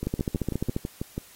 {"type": "two click trains", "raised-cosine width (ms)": 3, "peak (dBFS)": [-16, -13], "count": [8, 11], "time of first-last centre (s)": [[0.03, 1.179], [0.07, 0.764]], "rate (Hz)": [6.09, 14.4], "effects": ["white hiss -52 dBFS RMS until 1.35 s", "AAC 48 kbps"]}